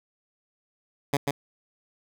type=tone with echo; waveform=10% pulse; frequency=141.3 Hz; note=C#3; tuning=34 cents sharp; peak=-13 dBFS; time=1.13-1.17 s; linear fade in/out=5 ms; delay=140 ms; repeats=1; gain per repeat=-3 dB; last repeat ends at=1.31 s; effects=none